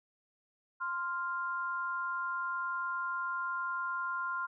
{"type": "tone pair together", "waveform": "sine", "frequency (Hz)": [1046.5, 1396.9], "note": ["C6", "F6"], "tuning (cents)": [0, 0], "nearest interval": "perfect fourth", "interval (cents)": 500, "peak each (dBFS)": [-36, -35], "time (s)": [0.8, 4.47], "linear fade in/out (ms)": 20, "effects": []}